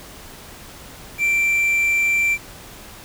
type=tone with quantisation; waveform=triangle; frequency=2349 Hz; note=D7; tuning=in tune; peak=-14 dBFS; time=1.18-2.38 s; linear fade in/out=50 ms; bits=7; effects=pink hiss -40 dBFS RMS until 3.04 s